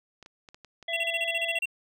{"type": "clicks", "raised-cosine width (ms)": 0.2, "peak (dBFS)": -30, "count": 6, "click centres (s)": [0.227, 0.261, 0.488, 0.545, 0.647, 0.827]}
{"type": "harmonic tone", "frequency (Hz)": 669, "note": "E5", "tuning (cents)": 25, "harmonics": [1, 3, 5], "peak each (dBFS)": [-34, -34, -34], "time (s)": [0.88, 1.59], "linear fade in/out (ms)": 5}
{"type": "tone bursts", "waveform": "triangle", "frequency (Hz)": 2732, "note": "F7", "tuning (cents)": -39, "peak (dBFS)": -24, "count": 11, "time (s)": [0.93, 1.657], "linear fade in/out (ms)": 5, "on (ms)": 37, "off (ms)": 32}
{"effects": []}